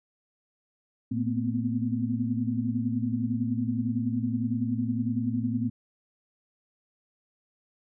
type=tone cluster; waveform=sine; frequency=113.8 / 225.1 / 243.3 / 254.1 Hz; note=A#2 / A3 / B3 / B3; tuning=-41 / +40 / -26 / +49 cents; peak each=-31 dBFS; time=1.11-5.7 s; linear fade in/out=10 ms; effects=none